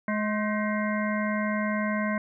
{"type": "harmonic tone with a mistuned harmonic", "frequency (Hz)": 211.1, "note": "G#3", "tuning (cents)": 29, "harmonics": [1, 3, 5, 7, 9, 10], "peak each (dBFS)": [-27, -32, -34, -35, -37, -37], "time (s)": [0.08, 2.18], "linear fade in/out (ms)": 2, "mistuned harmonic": 7, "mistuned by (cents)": 77, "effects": []}